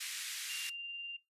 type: band-pass noise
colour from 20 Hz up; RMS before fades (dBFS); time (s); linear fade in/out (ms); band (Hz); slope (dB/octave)
pink; -42; 0-0.7; 10; 1900 to 12000; 24
type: tone with tremolo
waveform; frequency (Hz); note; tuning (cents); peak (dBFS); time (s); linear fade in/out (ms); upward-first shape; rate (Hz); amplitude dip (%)
sine; 2788; F7; -4; -39; 0.49-1.17; 10; triangle; 20; 30
effects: noise-tail reverb RT60 0.2 s tail -22 dB re dry + resampled to 32000 Hz